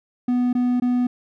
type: tone bursts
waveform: triangle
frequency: 246.9 Hz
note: B3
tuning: in tune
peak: -15 dBFS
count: 3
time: 0.28-1.07 s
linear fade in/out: 5 ms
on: 250 ms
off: 20 ms
effects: none